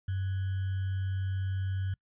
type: tone with sample-and-hold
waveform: sine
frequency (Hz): 95.4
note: G2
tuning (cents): -47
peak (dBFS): -29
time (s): 0.08-1.94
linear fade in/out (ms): 5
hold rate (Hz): 1575
effects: noise-tail reverb RT60 0.1 s tail -25 dB re dry + resampled to 8000 Hz